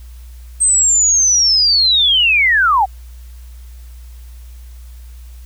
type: linear sweep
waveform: sine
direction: down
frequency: 8372 to 720 Hz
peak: -9 dBFS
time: 0.6-2.86 s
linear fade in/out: 20 ms
effects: added 60 Hz sine -32 dBFS peak until 5.45 s + white hiss -50 dBFS RMS until 5.45 s